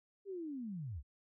sine linear sweep, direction down, 407.8 to 56.4 Hz, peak -40 dBFS, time 0.25-1.03 s, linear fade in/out 50 ms, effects none

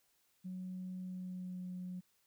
sine tone with pitch glide, 184.4 to 181.65 Hz, F#3 to F#3, -6 to -32 cents, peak -40 dBFS, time 0.44-2.01 s, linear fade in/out 20 ms, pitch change -26 cents, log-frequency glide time 0.98-1.67 s, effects tanh soft clip ceiling -36 dBFS + white hiss -75 dBFS RMS until 2.26 s

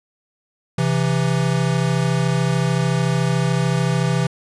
square tone pair together, 132.6 / 166.25 Hz, C3 / E3, +23 / +15 cents, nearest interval major third, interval 392 cents, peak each -20 dBFS, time 0.78-4.27 s, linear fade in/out 5 ms, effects resampled to 22050 Hz

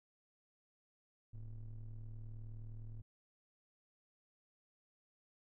triangle ring-modulated tone, 64.3 Hz, C2, 30 cents flat, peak -40 dBFS, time 1.33-3.02 s, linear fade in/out 10 ms, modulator 44.5 Hz, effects none

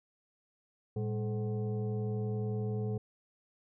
sine tone with frequency modulation, 113.7 Hz, A#2, 43 cents flat, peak -31 dBFS, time 0.96-2.98 s, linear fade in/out 5 ms, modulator 316 Hz, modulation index 0.93, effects none

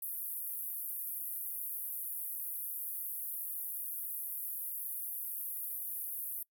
white band-pass noise, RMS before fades -40 dBFS, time 0.02-6.43 s, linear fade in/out 5 ms, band 11000 to 16000 Hz, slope 48 dB/octave, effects noise-tail reverb RT60 0.1 s tail -23 dB re dry

